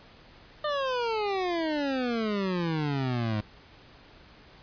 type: exponential sweep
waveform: 25% pulse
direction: down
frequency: 608 to 103.83 Hz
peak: -23 dBFS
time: 0.64-3.41 s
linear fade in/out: 5 ms
effects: pink hiss -53 dBFS RMS until 4.62 s + resampled to 11025 Hz